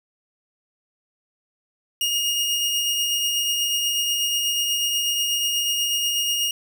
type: tone with tremolo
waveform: sawtooth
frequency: 2854 Hz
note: F7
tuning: 37 cents sharp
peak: -16 dBFS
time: 2.01-6.51 s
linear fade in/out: 2 ms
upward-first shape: triangle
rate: 8.2 Hz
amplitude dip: 30%
effects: none